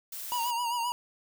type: noise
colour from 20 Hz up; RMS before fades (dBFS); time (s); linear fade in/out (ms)
blue; -39; 0.12-0.51; 5
type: tone with vibrato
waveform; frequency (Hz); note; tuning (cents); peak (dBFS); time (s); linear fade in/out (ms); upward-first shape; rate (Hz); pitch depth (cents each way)
square; 951; A#5; +34; -29; 0.32-0.92; 0; sine; 7.6; 57
effects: none